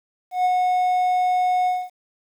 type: tone with ADSR envelope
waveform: triangle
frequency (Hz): 730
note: F#5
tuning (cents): -24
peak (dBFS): -13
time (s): 0.31-1.9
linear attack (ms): 140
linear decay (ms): 29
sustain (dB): -2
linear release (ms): 230
effects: 9-bit